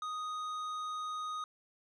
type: tone with tanh clipping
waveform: triangle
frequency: 1245 Hz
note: D#6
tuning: 1 cent sharp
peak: -38 dBFS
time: 0.02-1.44 s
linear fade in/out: 2 ms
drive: 14 dB
effects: none